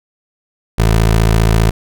20% pulse tone, 55 Hz, A1, in tune, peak -4 dBFS, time 0.78-1.71 s, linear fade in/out 10 ms, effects none

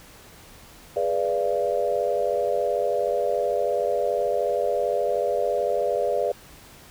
sine chord, G# diminished seventh, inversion none, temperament equal with one note detuned, 415.3 / 493.9 / 587.3 / 684.5 Hz, G#4 / B4 / D5 / F5, 0 / 0 / 0 / -35 cents, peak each -28 / -26 / -25 / -28 dBFS, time 0.96-6.32 s, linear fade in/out 5 ms, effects pink hiss -48 dBFS RMS until 6.9 s

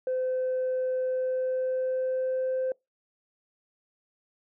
sine tone with pitch glide, 513 to 518.4 Hz, C5 to C5, -34 to -16 cents, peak -24 dBFS, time 0.07-2.72 s, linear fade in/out 2 ms, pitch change +18 cents, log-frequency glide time 1.01-2.61 s, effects noise-tail reverb RT60 0.2 s tail -26 dB re dry + tanh soft clip ceiling -23 dBFS

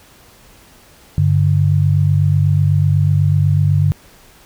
sine tone pair together, 98 / 146.07 Hz, G2 / D3, 0 / -9 cents, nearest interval perfect fifth, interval 691 cents, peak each -13 dBFS, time 1.18-3.92 s, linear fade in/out 0 ms, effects pink hiss -46 dBFS RMS until 4.45 s

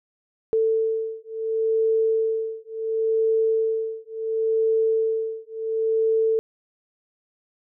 sine beating tone pair, 444.6 / 445.31 Hz, A4 / A4, +18 / +21 cents, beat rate 0.71 Hz, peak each -23 dBFS, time 0.53-6.39 s, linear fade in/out 0 ms, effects none

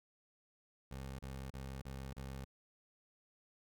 20% pulse tone bursts, 66.7 Hz, C2, 34 cents sharp, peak -39 dBFS, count 5, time 0.91-2.446 s, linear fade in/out 5 ms, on 280 ms, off 34 ms, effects none

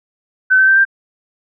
sine tone with pitch steps, 1522 / 1541.5 / 1561.2 / 1581.1 Hz, F#6 / G6 / G6 / G6, +48 / -29 / -8 / +14 cents, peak -7 dBFS, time 0.5-0.852 s, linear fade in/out 20 ms, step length 88 ms, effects none

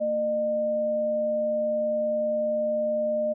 sine tone pair together, 227.6 / 607.6 Hz, A#3 / D#5, -41 / -41 cents, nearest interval octave + perfect fourth, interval 1700 cents, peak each -34 / -23 dBFS, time 0-3.34 s, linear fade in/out 20 ms, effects none

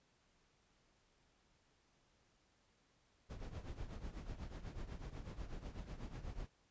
brown noise with tremolo, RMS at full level -44 dBFS, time 3.29-6.48 s, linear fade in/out 20 ms, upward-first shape triangle, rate 8.1 Hz, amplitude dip 80%, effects pink hiss -75 dBFS RMS until 6.7 s + resampled to 16000 Hz

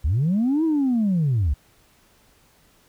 sine linear two-way sweep, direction up then down, 61.74 to 329.6 to 61.74 Hz, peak -16 dBFS, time 0.04-1.54 s, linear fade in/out 10 ms, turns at 0.64 s, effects tanh soft clip ceiling -15 dBFS + pink hiss -58 dBFS RMS until 2.88 s

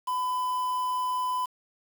triangle tone with quantisation, 1005 Hz, B5, 30 cents sharp, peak -24 dBFS, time 0.07-1.46 s, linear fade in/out 10 ms, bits 7, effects none

